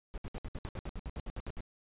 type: noise bursts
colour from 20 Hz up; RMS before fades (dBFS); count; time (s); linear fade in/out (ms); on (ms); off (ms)
brown; -39; 15; 0.14-1.606; 0; 38; 64
effects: resampled to 8000 Hz